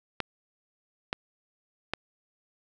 clicks, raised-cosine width 0.3 ms, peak -12 dBFS, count 3, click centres 0.203 / 1.129 / 1.936 s, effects none

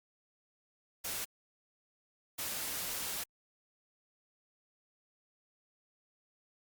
white noise bursts at uneven times, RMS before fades -38 dBFS, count 2, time 1.04-1.25 / 2.38-3.24 s, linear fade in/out 10 ms, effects Opus 48 kbps

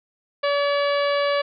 harmonic tone with a mistuned harmonic, 571 Hz, D5, 49 cents flat, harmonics 1 / 2 / 3 / 4 / 5 / 6 / 7 / 8, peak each -20 / -26 / -30 / -32 / -34 / -36 / -37 / -38 dBFS, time 0.43-1.42 s, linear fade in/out 10 ms, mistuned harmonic 8, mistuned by +30 cents, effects none

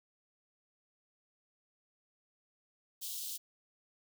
white high-pass noise, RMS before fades -41 dBFS, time 3.01-3.38 s, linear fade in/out 20 ms, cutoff 3100 Hz, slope 48 dB/octave, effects none

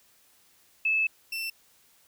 sine / 30% pulse tone pair in turn, 2612 / 2682 Hz, E7 / E7, -17 / +29 cents, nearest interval unison, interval 46 cents, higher second, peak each -22 / -28 dBFS, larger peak first, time 0.85-1.07 / 1.32-1.5 s, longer first, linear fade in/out 5 ms, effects white hiss -62 dBFS RMS until 2.07 s

